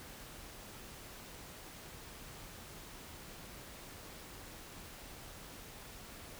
silence, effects pink hiss -51 dBFS RMS until 6.39 s

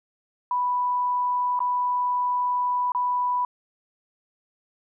sine tone with dropouts, 987.8 Hz, B5, in tune, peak -21 dBFS, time 0.51-3.45 s, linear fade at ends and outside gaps 2 ms, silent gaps 1.592-1.603 / 2.92-2.948 s, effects none

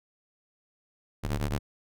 sawtooth ring-modulated tone, 73.42 Hz, D2, in tune, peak -21 dBFS, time 1.23-1.59 s, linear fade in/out 20 ms, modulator 32 Hz, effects none

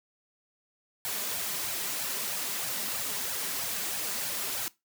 white noise with flanger, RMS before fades -33 dBFS, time 1.05-4.68 s, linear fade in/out 0 ms, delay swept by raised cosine 1.2 to 5.1 ms, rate 3.1 Hz, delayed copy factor +0.6, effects noise-tail reverb RT60 0.2 s tail -20 dB re dry + high-pass 100 Hz 12 dB/octave

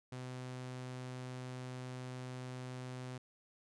sawtooth tone, 127.1 Hz, C3, 50 cents flat, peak -39 dBFS, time 0.12-3.18 s, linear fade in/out 5 ms, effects resampled to 22050 Hz

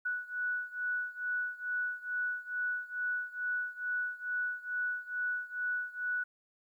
sine beating tone pair, 1475 / 1477.3 Hz, F#6 / F#6, -6 / -3 cents, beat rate 2.3 Hz, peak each -35 / -37 dBFS, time 0.05-6.24 s, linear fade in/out 10 ms, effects 12-bit

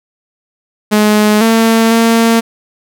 sawtooth tone with pitch steps, 211.3 / 225.9 / 228.5 Hz, G#3 / A3 / A#3, +30 / +46 / -34 cents, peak -3 dBFS, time 0.91-2.41 s, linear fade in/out 20 ms, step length 500 ms, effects none

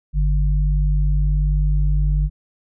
sine tone pair together, 49.39 / 148 Hz, G1 / D3, +14 / +14 cents, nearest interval octave + perfect fifth, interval 1900 cents, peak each -15 / -22 dBFS, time 0.13-2.3 s, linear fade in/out 50 ms, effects none

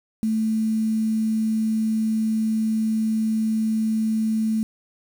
sine tone with quantisation, 220 Hz, A3, in tune, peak -19 dBFS, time 0.23-4.63 s, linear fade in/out 0 ms, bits 7, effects none

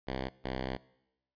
5% pulse tone pair in turn, 65.41 / 64.77 Hz, C2 / C2, 0 / -17 cents, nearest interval unison, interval 17 cents, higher first, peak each -23 dBFS, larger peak neither, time 0.07-0.29 / 0.44-0.77 s, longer second, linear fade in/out 10 ms, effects noise-tail reverb RT60 0.9 s tail -22 dB re dry + resampled to 11025 Hz

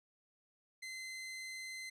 sawtooth tone, 2061 Hz, C7, 27 cents flat, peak -40 dBFS, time 0.82-1.9 s, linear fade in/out 10 ms, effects low-pass 10000 Hz 12 dB/octave

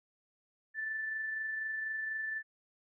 sine tone with amplitude modulation, 1760 Hz, A6, in tune, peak -33 dBFS, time 0.74-2.43 s, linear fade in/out 50 ms, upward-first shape sine, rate 24.1 Hz, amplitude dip 30%, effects none

